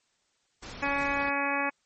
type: noise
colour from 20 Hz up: pink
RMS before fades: -42 dBFS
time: 0.62-1.3 s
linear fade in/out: 10 ms
type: harmonic tone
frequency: 281.1 Hz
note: C#4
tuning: 24 cents sharp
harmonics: 1 / 2 / 3 / 4 / 5 / 6 / 7 / 8 / 9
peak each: -35 / -35 / -33 / -34 / -38 / -33 / -38 / -36 / -34 dBFS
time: 0.82-1.7 s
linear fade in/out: 10 ms
effects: white hiss -72 dBFS RMS until 1.85 s + MP3 32 kbps